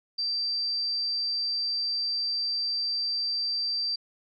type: tone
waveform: sine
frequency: 4686 Hz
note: D8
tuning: 5 cents flat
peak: -26 dBFS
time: 0.18-3.96 s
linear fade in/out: 10 ms
effects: none